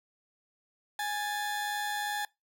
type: tone pair together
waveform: 30% pulse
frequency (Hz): 828.7 / 1760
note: G#5 / A6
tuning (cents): -4 / 0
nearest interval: octave + minor second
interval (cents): 1304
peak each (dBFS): -30 / -34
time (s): 0.99-2.25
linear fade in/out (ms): 2
effects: noise-tail reverb RT60 0.2 s tail -23 dB re dry